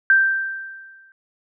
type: tone with exponential decay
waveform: sine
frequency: 1568 Hz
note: G6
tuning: in tune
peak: -9 dBFS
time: 0.1-1.12 s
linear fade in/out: 1 ms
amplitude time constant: 220 ms
effects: none